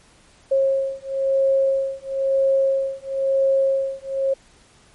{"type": "beating tone pair", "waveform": "sine", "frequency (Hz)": [540, 541], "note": ["C#5", "C#5"], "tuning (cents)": [-45, -42], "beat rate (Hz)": 1, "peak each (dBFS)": -20, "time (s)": [0.51, 4.34], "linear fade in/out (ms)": 10, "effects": ["pink hiss -53 dBFS RMS until 4.94 s", "MP3 48 kbps"]}